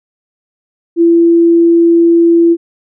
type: tone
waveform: sine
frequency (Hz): 337.2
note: E4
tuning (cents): +39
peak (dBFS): -4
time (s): 0.96-2.57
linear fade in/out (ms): 50
effects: none